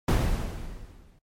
brown noise with exponential decay, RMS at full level -17 dBFS, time 0.08-1.19 s, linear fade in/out 5 ms, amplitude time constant 240 ms, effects noise-tail reverb RT60 0.1 s tail -25 dB re dry + MP3 64 kbps

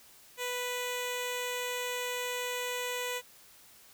10% pulse tone with notch filter, 493.9 Hz, B4, in tune, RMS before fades -35 dBFS, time 0.37-3.22 s, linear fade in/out 50 ms, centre 1300 Hz, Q 1.6, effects white hiss -57 dBFS RMS until 3.93 s

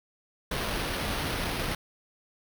pink noise with sample-and-hold, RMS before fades -31 dBFS, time 0.51-1.75 s, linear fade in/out 5 ms, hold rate 7350 Hz, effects none

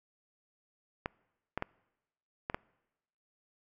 clicks, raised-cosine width 0.5 ms, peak -18 dBFS, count 5, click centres 1.059 / 1.576 / 1.624 / 2.499 / 2.545 s, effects noise-tail reverb RT60 1.0 s tail -25 dB re dry

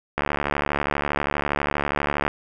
click train, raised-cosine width 0.5 ms, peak -7 dBFS, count 153, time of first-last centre 0.18-2.279 s, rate 72.4 Hz, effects none

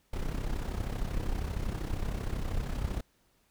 brown noise with amplitude modulation, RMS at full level -30 dBFS, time 0.13-3.01 s, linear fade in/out 5 ms, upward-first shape sine, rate 32.8 Hz, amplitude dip 65%, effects pink hiss -70 dBFS RMS until 3.5 s

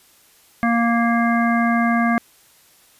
harmonic tone, 233.4 Hz, A#3, 2 cents sharp, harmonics 1 / 3 / 5 / 7 / 9, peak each -17 / -22 / -24 / -25 / -27 dBFS, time 0.63-2.18 s, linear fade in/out 0 ms, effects white hiss -53 dBFS RMS until 2.99 s + resampled to 32000 Hz

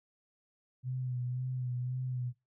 sine tone with vibrato, 126.1 Hz, B2, 36 cents sharp, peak -33 dBFS, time 0.83-2.33 s, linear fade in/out 50 ms, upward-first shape sine, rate 1.9 Hz, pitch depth 36 cents each way, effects noise-tail reverb RT60 0.2 s tail -17 dB re dry

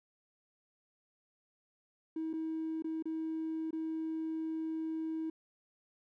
triangle tone with dropouts, 320 Hz, D#4, 49 cents sharp, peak -31 dBFS, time 2.16-5.3 s, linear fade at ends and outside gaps 5 ms, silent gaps 2.331-2.336 / 2.823-2.843 / 3.025-3.055 / 3.708-3.729 s, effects tanh soft clip ceiling -31 dBFS

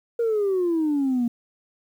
sine exponential sweep, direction down, 475.3 to 233.1 Hz, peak -18 dBFS, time 0.19-1.28 s, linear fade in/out 5 ms, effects tanh soft clip ceiling -17 dBFS + 9-bit

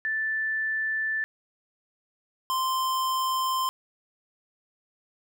sine / square tone pair in turn, 1760 / 1041.9 Hz, A6 / C6, 0 / -8 cents, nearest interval major sixth, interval 908 cents, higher first, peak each -25 dBFS, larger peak neither, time 0.05-1.24 / 2.5-3.69 s, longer neither, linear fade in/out 0 ms, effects none

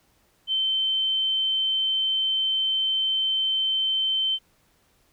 sine tone, 3093 Hz, G7, 24 cents flat, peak -21 dBFS, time 0.47-4.39 s, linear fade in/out 50 ms, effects pink hiss -64 dBFS RMS until 5.12 s

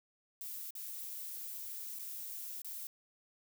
violet noise with dropouts, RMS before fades -44 dBFS, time 0.41-2.87 s, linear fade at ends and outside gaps 1 ms, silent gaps 0.706-0.752 / 1.989-1.994 / 2.618-2.646 s, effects none

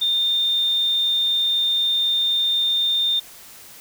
sine tone, 3622 Hz, A7, 49 cents sharp, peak -17 dBFS, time 0.01-3.2 s, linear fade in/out 10 ms, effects white hiss -43 dBFS RMS until 3.8 s

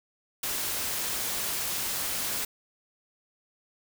white noise, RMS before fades -31 dBFS, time 0.43-2.45 s, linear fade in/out 5 ms, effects none

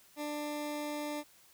20% pulse tone, 296.4 Hz, D4, 16 cents sharp, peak -31 dBFS, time 0.16-1.24 s, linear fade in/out 50 ms, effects white hiss -62 dBFS RMS until 1.53 s

